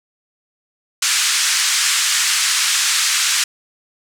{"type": "band-pass noise", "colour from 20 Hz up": "white", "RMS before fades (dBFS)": -17, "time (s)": [1.02, 3.44], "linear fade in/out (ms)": 5, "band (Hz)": [1300, 8400], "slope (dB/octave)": 24, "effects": []}